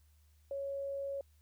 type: tone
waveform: sine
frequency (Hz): 554.4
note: C#5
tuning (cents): 0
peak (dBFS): -36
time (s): 0.51-1.21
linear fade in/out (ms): 2
effects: added 75 Hz sine -63 dBFS peak until 1.41 s + white hiss -75 dBFS RMS until 1.41 s